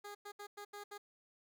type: tone bursts at uneven times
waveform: 15% pulse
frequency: 410 Hz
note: G#4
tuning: 22 cents flat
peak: -40 dBFS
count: 6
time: 0.04-0.15 / 0.25-0.32 / 0.39-0.47 / 0.57-0.65 / 0.73-0.84 / 0.91-0.98 s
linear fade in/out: 10 ms
effects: 13-bit